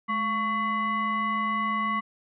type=tone with frequency modulation; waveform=sine; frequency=1116 Hz; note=C#6; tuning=11 cents sharp; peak=-24 dBFS; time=0.08-2.01 s; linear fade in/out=20 ms; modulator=903 Hz; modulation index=0.86; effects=none